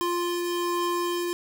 square tone pair together, 349.2 / 1046.4 Hz, F4 / C6, 0 / 0 cents, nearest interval octave + perfect fifth, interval 1900 cents, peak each -27 / -31 dBFS, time 0.01-1.33 s, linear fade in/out 0 ms, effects none

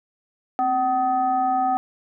sine tone with frequency modulation, 760 Hz, F#5, 46 cents sharp, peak -18 dBFS, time 0.59-1.77 s, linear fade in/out 0 ms, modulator 497 Hz, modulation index 0.57, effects none

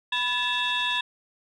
sine tone cluster, 988 / 1722 / 2675 / 3390 / 3690 Hz, B5 / A6 / E7 / G#7 / A#7, 0 / -38 / +25 / +35 / -18 cents, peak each -29 dBFS, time 0.12-1.01 s, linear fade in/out 5 ms, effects tanh soft clip ceiling -17 dBFS

